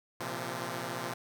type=chord; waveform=5% pulse; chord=Bb suspended second; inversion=none; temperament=equal with one note detuned; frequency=116.54 / 130.81 / 171.32 Hz; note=Bb2 / C3 / F3; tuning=0 / 0 / -33 cents; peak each=-29 / -28 / -28 dBFS; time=0.2-1.14 s; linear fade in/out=5 ms; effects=none